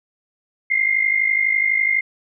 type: tone pair together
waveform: sine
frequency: 2070 / 2122 Hz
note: C7 / C7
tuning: -19 / +24 cents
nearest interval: unison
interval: 43 cents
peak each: -20 / -17 dBFS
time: 0.7-2.01 s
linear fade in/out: 10 ms
effects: none